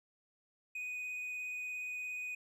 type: tone with vibrato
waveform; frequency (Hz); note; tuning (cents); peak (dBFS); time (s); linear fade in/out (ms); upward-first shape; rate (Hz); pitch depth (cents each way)
triangle; 2489; D#7; 0; -37; 0.75-2.35; 5; triangle; 17; 14
effects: none

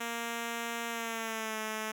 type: tone with pitch glide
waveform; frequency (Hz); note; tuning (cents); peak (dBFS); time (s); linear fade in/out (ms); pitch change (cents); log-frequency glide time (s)
5% pulse; 233.1 to 217.5; A#3 to A3; 0 to -20; -23; 0-1.92; 10; -120; 0.88-1.58
effects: none

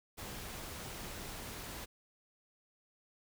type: noise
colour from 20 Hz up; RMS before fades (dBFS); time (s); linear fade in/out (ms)
pink; -45; 0.17-1.86; 20
effects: none

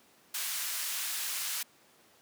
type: band-pass noise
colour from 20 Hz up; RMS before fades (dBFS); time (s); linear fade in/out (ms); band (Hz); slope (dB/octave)
white; -35; 0.34-1.63; 5; 1300 to 16000; 12
effects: pink hiss -62 dBFS RMS until 2.21 s + high-pass 200 Hz 12 dB/octave

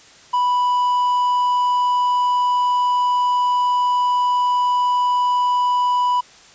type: tone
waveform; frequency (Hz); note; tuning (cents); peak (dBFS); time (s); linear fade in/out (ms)
triangle; 987; B5; -1; -13; 0.33-6.21; 10
effects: white hiss -46 dBFS RMS until 6.54 s + resampled to 16000 Hz

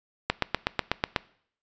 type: click train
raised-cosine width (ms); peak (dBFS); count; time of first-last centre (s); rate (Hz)
0.3; -6; 8; 0.3-1.162; 8.12
effects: noise-tail reverb RT60 0.6 s tail -21 dB re dry + resampled to 16000 Hz

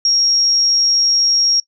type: tone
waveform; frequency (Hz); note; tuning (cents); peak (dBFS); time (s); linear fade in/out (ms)
sine; 5588; F8; 0; -11; 0.05-1.6; 2
effects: noise-tail reverb RT60 0.1 s tail -23 dB re dry

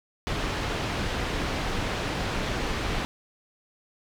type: low-pass noise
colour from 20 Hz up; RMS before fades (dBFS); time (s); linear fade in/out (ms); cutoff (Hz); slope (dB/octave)
pink; -29; 0.27-3.05; 0; 4000; 12
effects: none

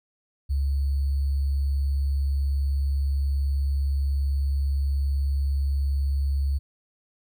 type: tone with sample-and-hold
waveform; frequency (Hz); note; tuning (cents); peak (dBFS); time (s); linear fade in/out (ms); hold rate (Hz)
sine; 69.4; C#2; +3; -21; 0.49-6.59; 20; 4410
effects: none

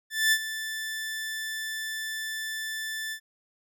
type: tone with ADSR envelope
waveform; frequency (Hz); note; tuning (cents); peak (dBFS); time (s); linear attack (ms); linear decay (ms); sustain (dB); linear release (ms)
sawtooth; 1760; A6; 0; -15; 0.1-3.2; 220; 60; -13; 79
effects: none

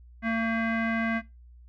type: tone with low-pass filter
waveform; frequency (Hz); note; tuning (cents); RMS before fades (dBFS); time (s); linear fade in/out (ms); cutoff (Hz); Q
square; 226.7; A#3; -48; -27; 0.22-1.22; 50; 1900; 6.1
effects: noise-tail reverb RT60 0.2 s tail -18 dB re dry + added 60 Hz sine -48 dBFS peak until 1.68 s

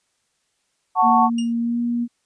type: chord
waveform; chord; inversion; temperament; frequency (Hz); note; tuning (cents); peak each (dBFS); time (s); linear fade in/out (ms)
sine; F# minor; none; just; 740 / 888 / 1110; F#5 / A5 / C#6; 0 / +16 / +2; -17; 0.95-1.3; 50
type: tone with pitch glide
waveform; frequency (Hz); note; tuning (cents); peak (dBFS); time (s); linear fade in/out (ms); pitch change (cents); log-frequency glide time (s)
sine; 233.3 to 237.9; A#3 to A#3; +2 to +35; -19; 1.02-2.08; 50; +33; 1.6-1.8
type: tone with exponential decay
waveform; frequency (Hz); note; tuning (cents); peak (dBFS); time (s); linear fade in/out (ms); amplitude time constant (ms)
sawtooth; 2831; F7; +23; -24; 1.38-1.53; 5; 32
effects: white hiss -69 dBFS RMS until 2.25 s + resampled to 22050 Hz

